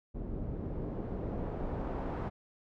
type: noise with low-pass filter sweep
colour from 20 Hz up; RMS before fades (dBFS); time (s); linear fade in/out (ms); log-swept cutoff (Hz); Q
pink; -37; 0.14-2.3; 20; 320 to 960; 0.9
effects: none